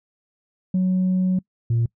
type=tone pair in turn; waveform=sine; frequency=185 / 116.54 Hz; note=F#3 / A#2; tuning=0 / 0 cents; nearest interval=minor sixth; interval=800 cents; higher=first; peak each=-15 dBFS; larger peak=neither; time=0.74-1.39 / 1.7-1.86 s; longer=first; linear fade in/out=5 ms; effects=noise-tail reverb RT60 0.1 s tail -25 dB re dry + tanh soft clip ceiling -15 dBFS